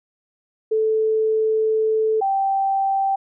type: tone pair in turn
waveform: sine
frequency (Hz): 438.1 / 780.6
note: A4 / G5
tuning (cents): -7 / -8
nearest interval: minor seventh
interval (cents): 999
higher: second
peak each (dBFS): -16 / -17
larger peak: first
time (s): 0.71-2.21 / 2.21-3.16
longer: first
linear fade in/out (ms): 10
effects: none